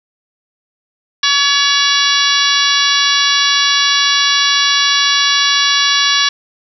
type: harmonic tone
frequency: 566 Hz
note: C#5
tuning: 36 cents sharp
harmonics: 2 / 3 / 4 / 5 / 6 / 7 / 8 / 9 / 10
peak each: -19 / -17 / -22 / -19 / -16 / -17 / -21 / -22 / -21 dBFS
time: 1.23-6.29 s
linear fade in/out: 5 ms
effects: none